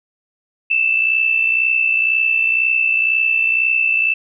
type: tone pair together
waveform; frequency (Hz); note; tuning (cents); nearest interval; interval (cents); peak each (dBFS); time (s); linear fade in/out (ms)
sine; 2637 / 2699; E7 / E7; 0 / +40; unison; 40; -14 / -20; 0.7-4.14; 10
effects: none

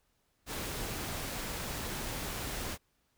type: noise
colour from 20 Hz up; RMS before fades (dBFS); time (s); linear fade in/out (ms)
pink; -38; 0.46-2.78; 50
effects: pink hiss -75 dBFS RMS until 3.17 s

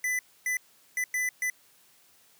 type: tone bursts at uneven times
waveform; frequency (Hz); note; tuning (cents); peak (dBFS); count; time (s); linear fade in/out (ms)
square; 2000; B6; +21; -27; 5; 0.04-0.19 / 0.46-0.57 / 0.97-1.04 / 1.14-1.29 / 1.42-1.5; 2
effects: white hiss -61 dBFS RMS until 2.39 s + high-pass 80 Hz 12 dB/octave

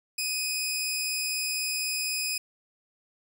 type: tone pair together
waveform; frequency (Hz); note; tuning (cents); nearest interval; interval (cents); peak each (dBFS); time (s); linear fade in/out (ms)
15% pulse; 2496 / 5236; D#7 / E8; +5 / -13; octave + minor second; 1282; -22 / -29; 0.18-2.38; 5
effects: none

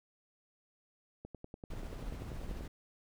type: click train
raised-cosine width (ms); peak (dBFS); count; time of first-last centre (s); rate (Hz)
2; -32; 15; 1.25-2.609; 10.3
type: noise with tremolo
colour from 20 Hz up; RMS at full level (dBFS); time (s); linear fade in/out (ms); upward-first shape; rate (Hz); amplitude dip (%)
brown; -41; 1.7-2.68; 5; triangle; 14; 30
effects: none

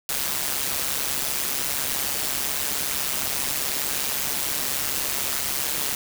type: noise with amplitude modulation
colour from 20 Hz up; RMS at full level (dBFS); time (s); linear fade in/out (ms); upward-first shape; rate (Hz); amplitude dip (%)
white; -23; 0.09-5.95; 2; sine; 139; 70
effects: none

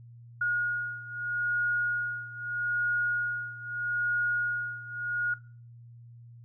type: beating tone pair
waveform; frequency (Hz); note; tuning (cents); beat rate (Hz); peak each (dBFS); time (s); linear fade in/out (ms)
sine; 1438 / 1438.79; F#6 / F#6; -50 / -49; 0.79; -29 / -32; 0.41-5.34; 5
effects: noise-tail reverb RT60 0.4 s tail -20 dB re dry + added 118 Hz sine -47 dBFS peak until 6.44 s

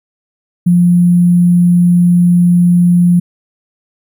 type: tone with sample-and-hold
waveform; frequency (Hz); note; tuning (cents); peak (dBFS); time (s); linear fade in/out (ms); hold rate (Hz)
sine; 175.6; F3; +10; -5; 0.66-3.2; 10; 11025
effects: none

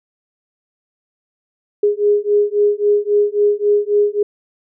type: beating tone pair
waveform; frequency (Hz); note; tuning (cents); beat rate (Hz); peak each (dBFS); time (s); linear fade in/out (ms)
sine; 411.4 / 415.1; G#4 / G#4; -16 / -1; 3.7; -15; 1.83-4.23; 5
effects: none

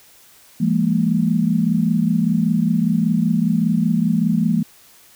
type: tone cluster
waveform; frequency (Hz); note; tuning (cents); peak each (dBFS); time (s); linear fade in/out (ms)
sine; 169.3 / 205.8 / 230.9; E3 / G#3 / A#3; +46 / -16 / -16; -19; 0.6-4.63; 10
effects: white hiss -49 dBFS RMS until 5.15 s

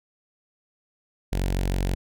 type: tone with notch filter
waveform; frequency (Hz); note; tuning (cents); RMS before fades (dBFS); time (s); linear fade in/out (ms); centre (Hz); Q
sawtooth; 46.25; F#1; 0; -25; 1.32-1.95; 10; 1200; 1.8
effects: none

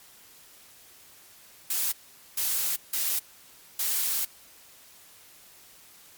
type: noise bursts at uneven times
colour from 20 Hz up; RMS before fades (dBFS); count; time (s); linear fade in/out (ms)
blue; -27; 4; 1.7-1.92 / 2.37-2.76 / 2.93-3.19 / 3.79-4.25; 5
effects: white hiss -53 dBFS RMS until 6.17 s + MP3 96 kbps

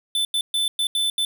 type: tone bursts at uneven times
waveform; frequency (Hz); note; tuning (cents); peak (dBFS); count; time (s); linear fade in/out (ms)
square; 3520; A7; 0; -20; 6; 0.15-0.25 / 0.34-0.41 / 0.54-0.68 / 0.79-0.87 / 0.95-1.1 / 1.18-1.25; 2
effects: none

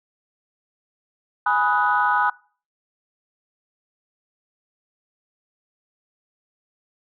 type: chord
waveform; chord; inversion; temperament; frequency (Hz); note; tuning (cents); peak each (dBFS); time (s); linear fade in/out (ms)
sine; G# minor seventh; none; equal with one note detuned; 830.6 / 987.8 / 1256.1 / 1480; G#5 / B5 / D#6 / F#6; 0 / 0 / +16 / 0; -22; 1.46-2.3; 5
effects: noise-tail reverb RT60 0.4 s tail -22 dB re dry + tanh soft clip ceiling -7 dBFS

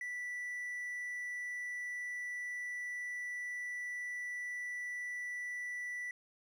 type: tone with hard clipping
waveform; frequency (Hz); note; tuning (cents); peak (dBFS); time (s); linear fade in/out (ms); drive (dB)
triangle; 1967; B6; -7; -39; 0.01-6.11; 2; 5
effects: none

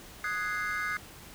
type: chord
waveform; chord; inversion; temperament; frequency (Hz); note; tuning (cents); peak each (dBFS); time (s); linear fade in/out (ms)
triangle; Ab dominant seventh; second; equal; 1244.5 / 1480 / 1661.2 / 2093; Eb6 / Gb6 / Ab6 / C7; 0 / 0 / 0 / 0; -34; 0.24-0.97; 2
effects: pink hiss -49 dBFS RMS until 1.34 s

